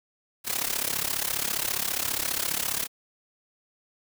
white noise with amplitude modulation, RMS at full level -25 dBFS, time 0.44-2.88 s, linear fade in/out 50 ms, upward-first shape sine, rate 34.8 Hz, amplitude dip 85%, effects none

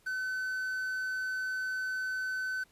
triangle tone with quantisation, 1518 Hz, F#6, 44 cents sharp, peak -30 dBFS, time 0.06-2.64 s, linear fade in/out 10 ms, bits 9, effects pink hiss -66 dBFS RMS until 2.71 s + resampled to 32000 Hz

